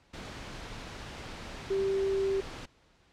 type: tone in noise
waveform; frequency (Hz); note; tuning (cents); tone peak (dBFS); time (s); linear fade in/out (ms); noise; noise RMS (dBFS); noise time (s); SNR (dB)
sine; 389.2; G4; -12; -26; 1.7-2.41; 10; pink; -42; 0.13-2.66; +13
effects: pink hiss -64 dBFS RMS until 3.12 s + low-pass 5000 Hz 12 dB/octave